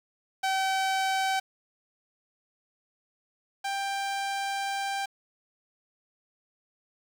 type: tone pair in turn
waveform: sawtooth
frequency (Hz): 767 / 789.5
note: G5 / G5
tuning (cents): -38 / +12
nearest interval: minor second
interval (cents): 50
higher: second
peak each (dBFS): -21 / -25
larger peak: first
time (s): 0.43-1.4 / 3.64-5.06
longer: second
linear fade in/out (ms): 10
effects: low-pass 8000 Hz 12 dB/octave + 8-bit